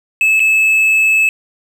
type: tone with dropouts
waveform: triangle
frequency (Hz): 2604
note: E7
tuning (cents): -22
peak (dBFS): -7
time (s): 0.21-1.29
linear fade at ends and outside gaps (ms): 1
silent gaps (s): 0.396-0.402
effects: none